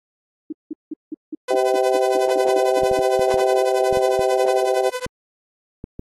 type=tone bursts; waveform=sine; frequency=310 Hz; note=D#4; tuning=6 cents flat; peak=-24 dBFS; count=13; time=0.5-2.998 s; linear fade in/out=5 ms; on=26 ms; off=180 ms
type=tone with tremolo; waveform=sawtooth; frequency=503 Hz; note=B4; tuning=32 cents sharp; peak=-18 dBFS; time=1.48-5.06 s; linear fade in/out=5 ms; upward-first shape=triangle; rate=11 Hz; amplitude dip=100%
type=harmonic tone; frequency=129.1 Hz; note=C3; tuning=23 cents flat; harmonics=3 / 4 / 5 / 6; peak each=-20 / -21 / -22 / -23 dBFS; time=1.5-4.9 s; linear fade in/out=10 ms
type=clicks; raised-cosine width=3 ms; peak=-18 dBFS; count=11; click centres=2.834 / 2.914 / 2.99 / 3.194 / 3.342 / 3.927 / 3.972 / 4.193 / 5.064 / 5.841 / 5.994 s
effects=AAC 32 kbps